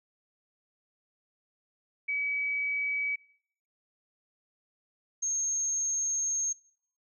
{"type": "tone pair in turn", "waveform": "sine", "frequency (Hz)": [2279, 6446], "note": ["C#7", "G8"], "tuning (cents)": [47, 47], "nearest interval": "octave + tritone", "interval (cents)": 1800, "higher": "second", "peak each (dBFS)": -28, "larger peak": "neither", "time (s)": [[2.08, 3.16], [5.22, 6.53]], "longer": "second", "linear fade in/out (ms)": 10, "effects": ["noise-tail reverb RT60 0.6 s tail -21 dB re dry"]}